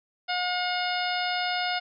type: harmonic tone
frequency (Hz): 720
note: F#5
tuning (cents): -47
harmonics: 1 / 2 / 3 / 4 / 5 / 6 / 7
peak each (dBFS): -29 / -32 / -34 / -35 / -36 / -37 / -37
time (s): 0.28-1.8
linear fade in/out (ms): 20
effects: none